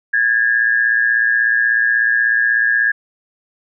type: tone pair together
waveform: sine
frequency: 1643.6 / 1760 Hz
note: G#6 / A6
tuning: -18 / 0 cents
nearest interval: minor second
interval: 118 cents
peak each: -13 / -18 dBFS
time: 0.13-2.92 s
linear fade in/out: 10 ms
effects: none